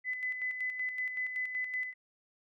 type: tone with tremolo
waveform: sine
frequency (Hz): 2010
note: B6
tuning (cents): +30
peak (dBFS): -31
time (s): 0.04-1.94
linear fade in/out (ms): 50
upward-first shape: square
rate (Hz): 5.3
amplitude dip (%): 50
effects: none